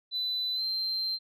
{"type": "tone with pitch glide", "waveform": "sine", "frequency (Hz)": [4000, 4136], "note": ["B7", "C8"], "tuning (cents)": [21, -21], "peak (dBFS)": -27, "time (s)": [0.11, 1.19], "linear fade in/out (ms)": 50, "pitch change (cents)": 58, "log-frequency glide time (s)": [0.54, 0.63], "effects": ["tanh soft clip ceiling -25 dBFS"]}